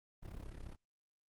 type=noise with amplitude modulation; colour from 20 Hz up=brown; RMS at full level=-44 dBFS; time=0.22-0.76 s; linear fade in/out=20 ms; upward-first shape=sine; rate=34.2 Hz; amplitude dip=80%; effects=Opus 24 kbps